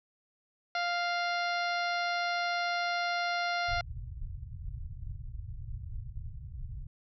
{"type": "harmonic tone", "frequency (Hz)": 698.5, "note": "F5", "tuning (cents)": 0, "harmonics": [1, 2, 3, 4, 5, 6, 7, 8], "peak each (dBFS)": [-32, -34, -37, -44, -45, -41, -47, -49], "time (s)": [0.75, 3.81], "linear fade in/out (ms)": 2}
{"type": "low-pass noise", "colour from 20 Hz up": "pink", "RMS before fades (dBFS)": -40, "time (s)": [3.68, 6.87], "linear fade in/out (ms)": 10, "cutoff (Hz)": 130, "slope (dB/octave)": 48}
{"effects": []}